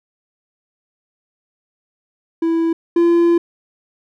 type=tone pair in turn; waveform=triangle; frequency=330 / 341.2 Hz; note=E4 / F4; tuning=+2 / -40 cents; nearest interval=minor second; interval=58 cents; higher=second; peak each=-12 / -8 dBFS; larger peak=second; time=2.42-2.73 / 2.96-3.38 s; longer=second; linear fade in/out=5 ms; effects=none